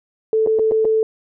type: tone with dropouts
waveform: sine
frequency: 440 Hz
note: A4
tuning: in tune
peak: -13 dBFS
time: 0.33-1.03 s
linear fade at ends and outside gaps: 1 ms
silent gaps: 0.463-0.472 / 0.588-0.594 / 0.712-0.719 / 0.847-0.852 s
effects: none